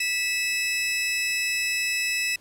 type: tone pair together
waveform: sawtooth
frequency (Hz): 1970.7 / 2600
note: B6 / E7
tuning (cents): -4 / -24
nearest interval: perfect fourth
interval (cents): 480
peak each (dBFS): -27 / -21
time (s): 0-2.36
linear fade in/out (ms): 5
effects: pink hiss -56 dBFS RMS until 2.4 s + low-pass 12000 Hz 12 dB/octave